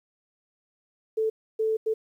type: tone bursts at uneven times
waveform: sine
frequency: 440 Hz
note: A4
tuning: in tune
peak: -22 dBFS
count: 3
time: 1.17-1.3 / 1.59-1.77 / 1.86-1.94 s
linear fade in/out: 10 ms
effects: 10-bit